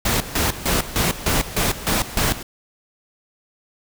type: noise with tremolo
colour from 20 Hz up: pink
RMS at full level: -19 dBFS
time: 0.05-2.43 s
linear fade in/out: 5 ms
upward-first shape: square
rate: 3.3 Hz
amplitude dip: 80%
effects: none